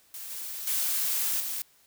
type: noise with level steps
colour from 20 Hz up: blue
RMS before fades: -40 / -37 / -28 / -33 dBFS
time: 0.14-1.62 s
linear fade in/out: 0 ms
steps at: 0.3 / 0.67 / 1.4 s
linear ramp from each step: 5 ms
effects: white hiss -62 dBFS RMS until 1.86 s